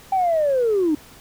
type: linear sweep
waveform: sine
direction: down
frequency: 784 to 289.5 Hz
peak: -15 dBFS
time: 0.12-0.95 s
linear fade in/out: 5 ms
effects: tanh soft clip ceiling -12 dBFS + pink hiss -46 dBFS RMS until 1.2 s